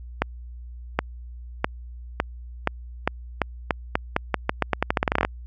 accelerating click train, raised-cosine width 0.5 ms, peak -4 dBFS, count 25, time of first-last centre 0.22-5.249 s, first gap 770 ms, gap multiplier 0.85, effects added 60 Hz sine -36 dBFS peak until 5.46 s

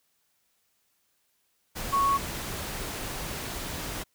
sine tone in noise, 1108 Hz, C#6, 1 cent flat, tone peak -21 dBFS, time 1.92-2.18 s, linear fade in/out 20 ms, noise pink, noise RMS -35 dBFS, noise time 1.75-4.04 s, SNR +11 dB, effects white hiss -72 dBFS RMS until 4.14 s

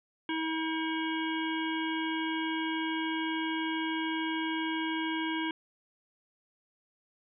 harmonic tone with a mistuned harmonic, 320.5 Hz, E4, 49 cents flat, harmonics 1 / 3 / 5 / 7 / 9 / 10, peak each -32 / -37 / -39 / -40 / -42 / -42 dBFS, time 0.29-5.51 s, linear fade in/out 2 ms, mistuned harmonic 10, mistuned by +28 cents, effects none

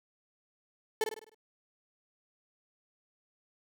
35% pulse tone with echo, 437.9 Hz, A4, 8 cents flat, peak -24 dBFS, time 1.01-1.04 s, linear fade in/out 2 ms, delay 51 ms, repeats 6, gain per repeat -6 dB, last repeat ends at 1.346 s, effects none

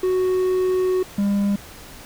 triangle tone pair in turn, 370 / 201.2 Hz, F#4 / G3, 0 / +45 cents, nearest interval major seventh, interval 1055 cents, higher first, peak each -15 dBFS, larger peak neither, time 0.03-1.03 / 1.18-1.56 s, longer first, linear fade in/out 5 ms, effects pink hiss -41 dBFS RMS until 2.05 s

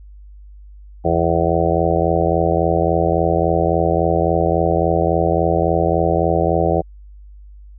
harmonic tone, 83.6 Hz, E2, 25 cents sharp, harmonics 1 / 2 / 4 / 5 / 6 / 7 / 8 / 9, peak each -22 / -22 / -22 / -22 / -22 / -22 / -22 / -22 dBFS, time 1.04-6.82 s, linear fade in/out 20 ms, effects added 50 Hz sine -37 dBFS peak until 7.78 s

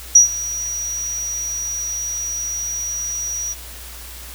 sine tone with ADSR envelope, 5790 Hz, F#8, 38 cents flat, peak -3 dBFS, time 0.15-3.55 s, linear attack 6 ms, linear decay 120 ms, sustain -19 dB, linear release 34 ms, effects added 60 Hz sine -37 dBFS peak until 4.34 s + white hiss -37 dBFS RMS until 4.34 s

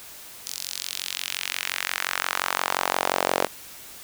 sawtooth tone with high-pass filter sweep, 45.71 Hz, F#1, 20 cents flat, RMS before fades -28 dBFS, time 0.46-3.47 s, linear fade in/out 10 ms, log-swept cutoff 5500 to 530 Hz, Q 1.5, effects white hiss -43 dBFS RMS until 4.03 s

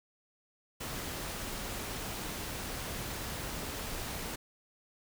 pink noise, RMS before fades -39 dBFS, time 0.8-4.36 s, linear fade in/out 10 ms, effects none

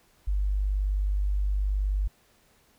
sine tone, 49.53 Hz, G1, 19 cents sharp, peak -23 dBFS, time 0.27-2.08 s, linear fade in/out 10 ms, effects pink hiss -63 dBFS RMS until 2.78 s

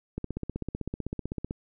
click train, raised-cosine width 3 ms, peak -19 dBFS, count 22, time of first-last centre 0.18-1.509 s, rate 15.8 Hz, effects none

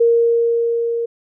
sine tone with level ramp, 466.2 Hz, A#4, in tune, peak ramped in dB -9 to -18 dBFS, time 0-1.06 s, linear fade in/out 10 ms, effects none

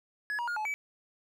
triangle tone with pitch steps, 1692 / 954 / 1425 / 858 / 2292 Hz, G#6 / A#5 / F6 / A5 / D7, +32 / +40 / +34 / -44 / -43 cents, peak -29 dBFS, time 0.3-0.74 s, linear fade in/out 0 ms, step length 88 ms, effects none

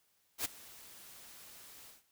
white noise with ADSR envelope, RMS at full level -33 dBFS, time 0.38-2.03 s, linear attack 70 ms, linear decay 14 ms, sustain -21 dB, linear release 160 ms, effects white hiss -74 dBFS RMS until 2.11 s

